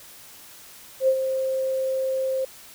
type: tone with ADSR envelope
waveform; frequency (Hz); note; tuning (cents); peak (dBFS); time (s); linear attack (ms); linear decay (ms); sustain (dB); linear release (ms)
sine; 527; C5; +12; -14; 1-2.45; 79; 69; -8; 6
effects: white hiss -46 dBFS RMS until 2.74 s